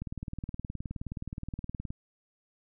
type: click train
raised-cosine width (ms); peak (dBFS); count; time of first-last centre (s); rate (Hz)
5; -24; 37; 0.02-1.905; 19.1
effects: none